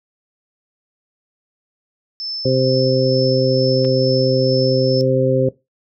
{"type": "tone with tremolo", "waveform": "sine", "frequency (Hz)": 5274, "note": "E8", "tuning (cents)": 0, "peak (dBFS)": -23, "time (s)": [2.2, 5.01], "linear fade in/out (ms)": 0, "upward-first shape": "sine", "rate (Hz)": 2.2, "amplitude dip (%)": 35}
{"type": "harmonic tone", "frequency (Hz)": 130.81, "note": "C3", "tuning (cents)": 0, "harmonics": [1, 2, 3, 4], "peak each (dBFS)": [-18, -21, -20, -17], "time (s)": [2.45, 5.49], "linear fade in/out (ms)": 5}
{"type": "clicks", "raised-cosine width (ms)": 0.3, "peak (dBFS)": -22, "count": 2, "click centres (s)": [3.846, 3.851]}
{"effects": ["noise-tail reverb RT60 0.2 s tail -18 dB re dry"]}